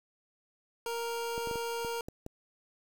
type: tone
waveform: 25% pulse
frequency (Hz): 466.2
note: A#4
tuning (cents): 0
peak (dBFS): -29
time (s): 0.86-2.01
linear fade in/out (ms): 2
type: clicks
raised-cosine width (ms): 2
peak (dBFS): -27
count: 7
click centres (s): 1.379 / 1.473 / 1.512 / 1.557 / 1.848 / 2.085 / 2.264
effects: 8-bit